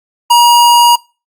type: tone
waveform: square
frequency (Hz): 953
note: A#5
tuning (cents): +38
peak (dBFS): -4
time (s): 0.3-0.96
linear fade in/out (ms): 10
effects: noise-tail reverb RT60 0.3 s tail -22 dB re dry + Opus 48 kbps

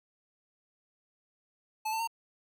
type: tone with pitch steps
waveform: square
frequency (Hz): 868 / 891.9 / 916.4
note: A5 / A5 / A#5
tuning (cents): -24 / +23 / -30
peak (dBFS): -31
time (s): 1.85-2.075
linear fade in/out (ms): 10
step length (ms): 75
effects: none

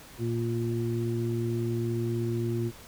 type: harmonic tone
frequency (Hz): 116.54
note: A#2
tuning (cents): 0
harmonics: 1 / 2 / 3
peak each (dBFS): -29 / -34 / -31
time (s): 0.18-2.72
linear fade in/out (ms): 50
effects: pink hiss -49 dBFS RMS until 2.87 s

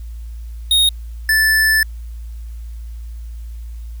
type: tone pair in turn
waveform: square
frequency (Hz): 3729 / 1755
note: A#7 / A6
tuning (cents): 0 / -5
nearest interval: octave + minor second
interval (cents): 1305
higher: first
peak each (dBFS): -11 / -12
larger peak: first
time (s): 0.71-0.89 / 1.29-1.83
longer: second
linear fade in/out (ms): 2
effects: added 57 Hz sine -27 dBFS peak until 4 s + white hiss -54 dBFS RMS until 4 s

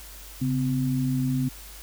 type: tone pair together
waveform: sine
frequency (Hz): 136.71 / 255.7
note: C#3 / C4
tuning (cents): -24 / -40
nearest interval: major seventh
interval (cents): 1084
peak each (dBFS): -25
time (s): 0.41-1.49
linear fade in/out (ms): 10
effects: added 50 Hz sine -44 dBFS peak until 1.82 s + white hiss -45 dBFS RMS until 1.82 s

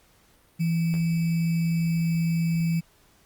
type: tone with sample-and-hold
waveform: sine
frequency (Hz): 166.2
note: E3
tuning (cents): +15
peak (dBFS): -21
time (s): 0.59-2.81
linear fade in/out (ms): 20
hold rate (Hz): 2450
effects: pink hiss -60 dBFS RMS until 3.25 s + Opus 48 kbps

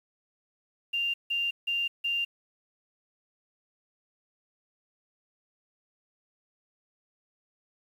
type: tone bursts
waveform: sine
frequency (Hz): 2789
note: F7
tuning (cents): -3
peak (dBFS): -26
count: 4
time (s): 0.93-2.25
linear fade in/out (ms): 10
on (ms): 210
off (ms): 160
effects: 9-bit

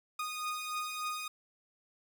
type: beating tone pair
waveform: sawtooth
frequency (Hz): 1235 / 1238.4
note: D#6 / D#6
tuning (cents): -13 / -9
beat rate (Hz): 3.4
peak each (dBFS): -38 / -33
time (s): 0.19-1.28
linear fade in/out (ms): 5
effects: none

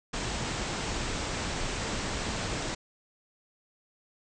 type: low-pass noise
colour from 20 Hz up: pink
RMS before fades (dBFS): -33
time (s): 0.13-2.75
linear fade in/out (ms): 10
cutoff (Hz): 8300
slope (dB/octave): 96
effects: none

